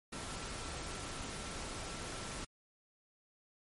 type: tone in noise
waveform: sine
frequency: 1343 Hz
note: E6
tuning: 32 cents sharp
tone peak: -54 dBFS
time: 0.12-2.45 s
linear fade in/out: 10 ms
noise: pink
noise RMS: -43 dBFS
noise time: 0.12-2.45 s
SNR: -14 dB
effects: MP3 48 kbps